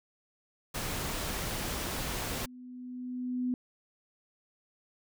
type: noise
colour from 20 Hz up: pink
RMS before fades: -35 dBFS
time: 0.74-2.46 s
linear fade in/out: 10 ms
type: tone with exponential growth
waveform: sine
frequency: 250.1 Hz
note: B3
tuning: 22 cents sharp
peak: -27 dBFS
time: 1.37-3.54 s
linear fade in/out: 1 ms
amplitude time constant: 470 ms
effects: none